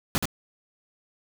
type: noise with echo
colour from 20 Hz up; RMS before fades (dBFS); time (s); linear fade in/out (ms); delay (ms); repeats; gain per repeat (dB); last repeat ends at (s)
pink; -24; 0.15-0.18; 0; 75; 1; -3; 0.255
effects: none